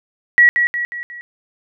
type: tone with echo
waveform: sine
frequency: 1924 Hz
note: B6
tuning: 46 cents flat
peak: -6 dBFS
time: 0.38-0.49 s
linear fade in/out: 0 ms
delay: 180 ms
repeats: 4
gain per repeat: -6 dB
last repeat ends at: 1.21 s
effects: none